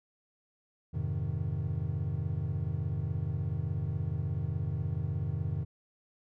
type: chord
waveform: triangle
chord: F minor seventh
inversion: none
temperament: equal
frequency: 87.31 / 103.83 / 130.81 / 155.56 Hz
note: F2 / Ab2 / C3 / Eb3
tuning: 0 / 0 / 0 / 0 cents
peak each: -34 dBFS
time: 0.93-5.65 s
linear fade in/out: 20 ms
effects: none